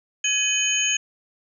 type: tone cluster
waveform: sine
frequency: 1682 / 2523 / 3039 / 6640 Hz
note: G#6 / D#7 / F#7 / G#8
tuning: +22 / +23 / +46 / -1 cents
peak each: -32 / -25 / -24 / -23 dBFS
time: 0.24-0.97 s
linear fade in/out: 5 ms
effects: none